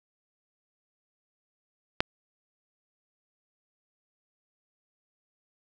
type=click; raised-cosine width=0.3 ms; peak=-6 dBFS; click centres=2.005 s; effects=none